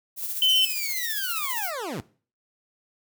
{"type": "noise with tremolo", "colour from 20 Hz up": "violet", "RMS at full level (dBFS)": -29, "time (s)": [0.16, 1.72], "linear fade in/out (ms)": 50, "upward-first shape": "sine", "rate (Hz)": 15, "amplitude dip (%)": 45}
{"type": "tone", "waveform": "sine", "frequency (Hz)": 3051, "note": "G7", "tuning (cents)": -48, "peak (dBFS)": -17, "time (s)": [0.42, 0.65], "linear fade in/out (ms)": 2}
{"type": "linear sweep", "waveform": "20% pulse", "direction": "down", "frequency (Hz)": [2960, 87.31], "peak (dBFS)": -25, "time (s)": [0.48, 2.01], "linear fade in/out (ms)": 10}
{"effects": ["noise-tail reverb RT60 0.4 s tail -19 dB re dry"]}